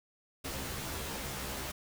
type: noise with comb filter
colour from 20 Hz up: pink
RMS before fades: -39 dBFS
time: 0.44-1.72 s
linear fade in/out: 10 ms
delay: 15 ms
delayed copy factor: +0.9
effects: none

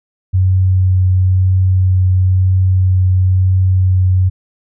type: tone with vibrato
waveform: sine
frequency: 93 Hz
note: F#2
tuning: 9 cents sharp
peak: -8 dBFS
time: 0.33-4.3 s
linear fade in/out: 20 ms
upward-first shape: triangle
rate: 1 Hz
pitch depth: 11 cents each way
effects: none

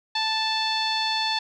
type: tone with low-pass filter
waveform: sawtooth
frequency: 880 Hz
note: A5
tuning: in tune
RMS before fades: -25 dBFS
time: 0.15-1.39 s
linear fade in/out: 5 ms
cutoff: 4100 Hz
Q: 8.9
effects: none

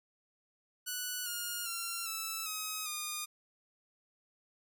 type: tone with pitch steps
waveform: 5% pulse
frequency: 1480 / 1423.8 / 1369.8 / 1317.8 / 1267.7 / 1219.6 Hz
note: F#6 / F6 / F6 / E6 / D#6 / D#6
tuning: 0 / +33 / -34 / -1 / +32 / -35 cents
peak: -25 dBFS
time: 0.86-3.26 s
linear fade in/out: 20 ms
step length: 400 ms
effects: none

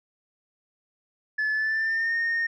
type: tone with pitch glide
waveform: sine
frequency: 1727 to 1840.3 Hz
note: A6 to A#6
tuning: -33 to -23 cents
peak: -21 dBFS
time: 1.38-2.47 s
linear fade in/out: 10 ms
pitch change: +110 cents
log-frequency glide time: 1.52-2.15 s
effects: tanh soft clip ceiling -21 dBFS

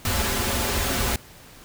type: noise with comb filter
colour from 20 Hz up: pink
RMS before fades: -24 dBFS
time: 0.05-1.16 s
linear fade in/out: 2 ms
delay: 6.4 ms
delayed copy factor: -0.8
effects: pink hiss -47 dBFS RMS until 1.64 s

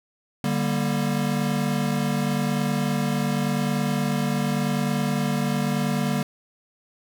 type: chord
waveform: square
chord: G minor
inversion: second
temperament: equal with one note detuned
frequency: 146.83 / 196 / 236.9 Hz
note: D3 / G3 / Bb3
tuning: 0 / 0 / +28 cents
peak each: -27 dBFS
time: 0.44-6.23 s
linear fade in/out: 2 ms
effects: none

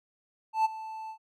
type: tone with ADSR envelope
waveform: triangle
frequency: 880 Hz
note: A5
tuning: in tune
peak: -18 dBFS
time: 0.53-1.18 s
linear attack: 120 ms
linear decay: 20 ms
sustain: -17 dB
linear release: 83 ms
effects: none

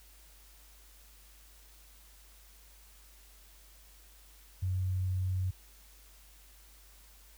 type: tone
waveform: sine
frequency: 92.8 Hz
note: F#2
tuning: 6 cents sharp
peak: -29 dBFS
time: 4.62-5.51 s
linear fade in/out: 10 ms
effects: added 50 Hz sine -57 dBFS peak until 7.37 s + white hiss -60 dBFS RMS until 7.37 s

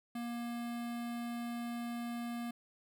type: tone with notch filter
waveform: square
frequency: 237 Hz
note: A#3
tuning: 29 cents sharp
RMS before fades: -40 dBFS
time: 0.15-2.51 s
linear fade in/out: 5 ms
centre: 6100 Hz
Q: 1.7
effects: none

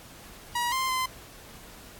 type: tone with pitch steps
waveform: sawtooth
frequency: 960 / 1047 / 1032 Hz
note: B5 / C6 / C6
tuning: -49 / +1 / -24 cents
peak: -22 dBFS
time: 0.55-1.06 s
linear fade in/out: 5 ms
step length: 170 ms
effects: pink hiss -48 dBFS RMS until 1.99 s + AAC 64 kbps

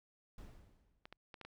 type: noise with exponential decay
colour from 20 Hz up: brown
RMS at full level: -48 dBFS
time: 0.38-1.17 s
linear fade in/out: 2 ms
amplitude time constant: 170 ms
type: clicks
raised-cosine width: 0.3 ms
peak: -34 dBFS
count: 5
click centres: 1.055 / 1.126 / 1.342 / 1.413 / 1.45 s
effects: none

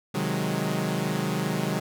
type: chord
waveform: sawtooth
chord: Ab dominant seventh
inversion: first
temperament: equal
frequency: 130.81 / 155.56 / 185 / 207.7 Hz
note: C3 / Eb3 / Gb3 / Ab3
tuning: 0 / 0 / 0 / 0 cents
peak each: -29 / -26 / -26 / -27 dBFS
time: 0.14-1.8 s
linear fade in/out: 10 ms
effects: none

